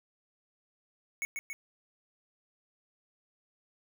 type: tone with echo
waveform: square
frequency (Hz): 2217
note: C#7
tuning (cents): 0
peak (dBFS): -32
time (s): 1.22-1.25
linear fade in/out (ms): 0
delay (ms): 140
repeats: 2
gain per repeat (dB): -3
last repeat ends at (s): 1.53
effects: none